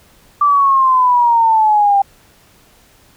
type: exponential sweep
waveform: sine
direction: down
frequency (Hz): 1174.7 to 788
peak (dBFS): -8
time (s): 0.41-2.02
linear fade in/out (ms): 5
effects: pink hiss -49 dBFS RMS until 3.16 s